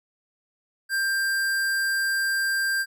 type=tone; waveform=square; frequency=1585 Hz; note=G6; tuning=19 cents sharp; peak=-23 dBFS; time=0.89-2.86 s; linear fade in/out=50 ms; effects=none